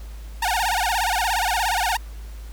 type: tone with vibrato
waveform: sawtooth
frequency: 819 Hz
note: G#5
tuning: 24 cents flat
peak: -16 dBFS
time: 0.42-1.97 s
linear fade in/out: 5 ms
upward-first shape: sine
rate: 17 Hz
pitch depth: 240 cents each way
effects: added 53 Hz sine -33 dBFS peak until 2.52 s + pink hiss -49 dBFS RMS until 2.52 s

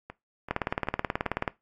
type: two click trains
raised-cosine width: 0.5 ms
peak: -24 / -11 dBFS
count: 4 / 19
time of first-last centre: 0.1-1.258 / 0.51-1.478 s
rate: 2.59 / 18.6 Hz
effects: noise-tail reverb RT60 0.2 s tail -19 dB re dry + AAC 64 kbps

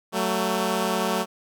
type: tone pair together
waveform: 10% pulse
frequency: 187.4 / 222.9 Hz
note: F#3 / A3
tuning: +22 / +23 cents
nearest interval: minor third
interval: 301 cents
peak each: -17 dBFS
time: 0.12-1.26 s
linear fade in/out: 50 ms
effects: none

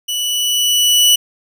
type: tone with level ramp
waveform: sawtooth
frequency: 2957 Hz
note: F#7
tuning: 2 cents flat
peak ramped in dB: -15 to -4 dBFS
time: 0.08-1.16 s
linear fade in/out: 10 ms
effects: none

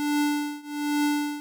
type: tone with tremolo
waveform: square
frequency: 293.7 Hz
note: D4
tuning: in tune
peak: -21 dBFS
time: 0-1.4 s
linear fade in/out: 0 ms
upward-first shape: triangle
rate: 1.2 Hz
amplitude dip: 95%
effects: none

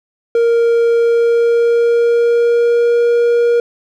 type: tone with pitch glide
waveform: triangle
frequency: 466.2 to 473.5 Hz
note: A#4 to A#4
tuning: 0 to +27 cents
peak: -7 dBFS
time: 0.35-3.6 s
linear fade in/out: 2 ms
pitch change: +27 cents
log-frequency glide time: 0.94-3.02 s
effects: none

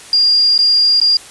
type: tone with dropouts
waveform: sine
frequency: 4812 Hz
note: D8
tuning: 41 cents sharp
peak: -8 dBFS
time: 0.13-1.17 s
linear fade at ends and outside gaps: 2 ms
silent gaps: 0.579-0.589 / 1.001-1.014 s
effects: white hiss -36 dBFS RMS until 1.3 s + resampled to 24000 Hz

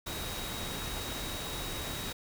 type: tone in noise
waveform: sine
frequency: 3800 Hz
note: A#7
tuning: 33 cents sharp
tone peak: -43 dBFS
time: 0.06-2.13 s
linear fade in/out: 10 ms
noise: pink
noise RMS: -38 dBFS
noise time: 0.06-2.13 s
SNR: -8 dB
effects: none

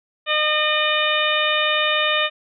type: harmonic tone with a mistuned harmonic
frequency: 609 Hz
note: D#5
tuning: 37 cents flat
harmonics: 1 / 2 / 3 / 4 / 5 / 6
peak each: -24 / -24 / -24 / -24 / -24 / -24 dBFS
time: 0.26-2.3 s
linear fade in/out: 50 ms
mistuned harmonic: 5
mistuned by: -29 cents
effects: none

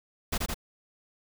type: noise with echo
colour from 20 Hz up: pink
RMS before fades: -28 dBFS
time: 0.32-0.38 s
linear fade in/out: 10 ms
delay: 82 ms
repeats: 2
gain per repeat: -2 dB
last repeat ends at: 0.544 s
effects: none

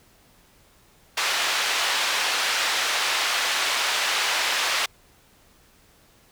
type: band-pass noise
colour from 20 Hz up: white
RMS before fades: -24 dBFS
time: 1.17-4.86 s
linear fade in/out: 5 ms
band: 730 to 3900 Hz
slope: 12 dB/octave
effects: pink hiss -57 dBFS RMS until 6.31 s

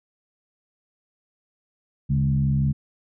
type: tone with frequency modulation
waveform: sine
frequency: 140 Hz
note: C#3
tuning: 18 cents sharp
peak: -18 dBFS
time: 2.09-2.73 s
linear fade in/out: 20 ms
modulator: 66 Hz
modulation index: 0.83
effects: none

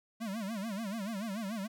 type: tone with vibrato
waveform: square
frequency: 210.2 Hz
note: G#3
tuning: 21 cents sharp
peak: -36 dBFS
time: 0.2-1.68 s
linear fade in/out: 20 ms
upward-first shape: sine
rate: 6.9 Hz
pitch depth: 180 cents each way
effects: 13-bit

